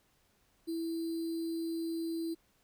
sine tone with sample-and-hold, 329.6 Hz, E4, in tune, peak -33 dBFS, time 0.67-2.35 s, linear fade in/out 20 ms, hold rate 4410 Hz, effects pink hiss -71 dBFS RMS until 2.63 s

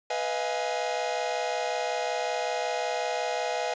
45% pulse chord, F half-diminished seventh, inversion second, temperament equal with one note detuned, 493.9 / 633.1 / 698.5 / 830.6 Hz, Cb5 / Eb5 / F5 / Ab5, 0 / +30 / 0 / 0 cents, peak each -33 dBFS, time 0.1-3.74 s, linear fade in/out 5 ms, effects resampled to 16000 Hz

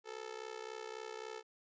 sawtooth tone with amplitude modulation, 438.5 Hz, A4, 6 cents flat, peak -36 dBFS, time 0.04-1.43 s, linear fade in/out 50 ms, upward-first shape sine, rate 63.7 Hz, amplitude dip 90%, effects resampled to 16000 Hz

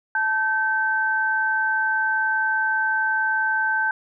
sine tone pair together, 877.5 / 1547 Hz, A5 / G6, -5 / -23 cents, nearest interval minor seventh, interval 982 cents, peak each -25 / -20 dBFS, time 0.15-3.91 s, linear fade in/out 2 ms, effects none

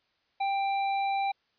sine tone with tanh clipping, 788 Hz, G5, 9 cents sharp, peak -28 dBFS, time 0.4-1.32 s, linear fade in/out 10 ms, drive 14 dB, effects white hiss -72 dBFS RMS until 1.58 s + resampled to 11025 Hz

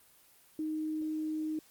sine tone, 311.1 Hz, D#4, in tune, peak -32 dBFS, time 0.59-1.59 s, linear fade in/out 2 ms, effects white hiss -62 dBFS RMS until 1.7 s + Opus 24 kbps

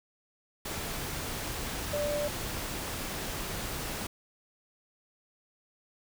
sine tone in noise, 587.3 Hz, D5, in tune, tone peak -29 dBFS, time 1.93-2.28 s, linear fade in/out 5 ms, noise pink, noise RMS -36 dBFS, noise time 0.65-4.07 s, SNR +4 dB, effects none

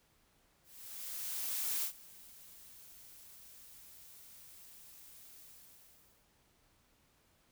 blue noise with ADSR envelope, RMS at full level -35 dBFS, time 0.63-6.29 s, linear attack 1200 ms, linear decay 93 ms, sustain -21 dB, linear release 890 ms, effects pink hiss -71 dBFS RMS until 7.51 s

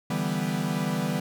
45% pulse chord, E minor seventh, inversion third, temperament equal, 146.83 / 164.81 / 196 / 246.9 Hz, D3 / E3 / G3 / B3, 0 / 0 / 0 / 0 cents, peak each -33 / -30 / -30 / -32 dBFS, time 0.1-1.2 s, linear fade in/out 5 ms, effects none

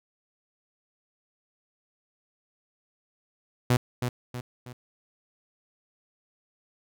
sawtooth tone with echo, 123.5 Hz, B2, in tune, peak -15 dBFS, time 3.7-3.77 s, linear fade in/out 5 ms, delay 320 ms, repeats 3, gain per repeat -7 dB, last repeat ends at 4.73 s, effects none

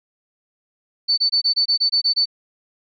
sine tone bursts, 4511 Hz, C#8, 29 cents sharp, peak -14 dBFS, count 10, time 1.08-2.257 s, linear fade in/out 20 ms, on 97 ms, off 23 ms, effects none

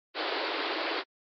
pink band-pass noise, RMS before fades -32 dBFS, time 0.14-1.04 s, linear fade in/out 50 ms, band 300 to 4800 Hz, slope 96 dB/octave, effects AAC 64 kbps

